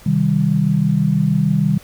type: chord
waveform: sine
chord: C minor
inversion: none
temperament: just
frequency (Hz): 130.81 / 156.98 / 196.22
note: C3 / Eb3 / G3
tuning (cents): 0 / +16 / +2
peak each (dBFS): -20 / -16 / -17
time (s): 0.06-1.78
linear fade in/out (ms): 5
effects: pink hiss -44 dBFS RMS until 1.83 s